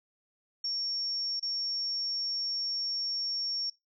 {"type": "tone with dropouts", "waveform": "sine", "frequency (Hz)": 5500, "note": "F8", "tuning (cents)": -27, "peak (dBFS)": -30, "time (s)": [0.64, 3.7], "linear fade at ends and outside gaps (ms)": 5, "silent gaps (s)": [1.397, 1.426], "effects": ["noise-tail reverb RT60 0.2 s tail -24 dB re dry"]}